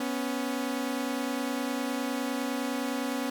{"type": "tone pair together", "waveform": "sawtooth", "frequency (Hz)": [246.9, 276.7], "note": ["B3", "C#4"], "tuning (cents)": [0, -3], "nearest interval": "major second", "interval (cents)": 197, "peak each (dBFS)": -28, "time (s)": [0, 3.3], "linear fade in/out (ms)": 5, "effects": []}